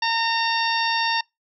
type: harmonic tone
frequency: 915 Hz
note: A#5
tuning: 32 cents flat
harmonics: 1 / 2 / 3 / 4 / 5 / 6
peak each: -23 / -26 / -28 / -29 / -30 / -31 dBFS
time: 0.02-1.21 s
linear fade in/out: 5 ms
effects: noise-tail reverb RT60 0.2 s tail -26 dB re dry